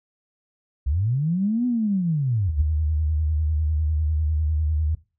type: linear two-way sweep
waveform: sine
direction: up then down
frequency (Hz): 61.3 to 251.1 to 61.3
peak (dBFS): -19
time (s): 0.86-2.62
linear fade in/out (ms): 10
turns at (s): 1.66
type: tone with vibrato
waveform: sine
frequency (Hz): 77.1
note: D#2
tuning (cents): -15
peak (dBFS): -19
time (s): 2.49-4.95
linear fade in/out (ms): 5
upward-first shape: square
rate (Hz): 10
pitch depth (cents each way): 49
effects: noise-tail reverb RT60 0.3 s tail -19 dB re dry + tanh soft clip ceiling -9 dBFS